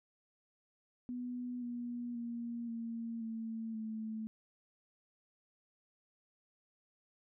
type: tone with pitch steps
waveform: sine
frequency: 246.5 / 240.9 / 235.4 / 230 / 224.7 / 219.6 Hz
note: B3 / B3 / A#3 / A#3 / A3 / A3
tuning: -3 / -43 / +17 / -23 / +37 / -3 cents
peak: -38 dBFS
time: 1.09-4.27 s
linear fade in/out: 0 ms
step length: 530 ms
effects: none